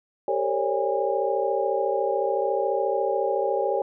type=tone cluster; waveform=sine; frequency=392.2 / 452.9 / 537 / 571 / 815 Hz; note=G4 / A#4 / C5 / D5 / G#5; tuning=+1 / -50 / +45 / -49 / -33 cents; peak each=-28 dBFS; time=0.28-3.82 s; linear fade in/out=2 ms; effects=none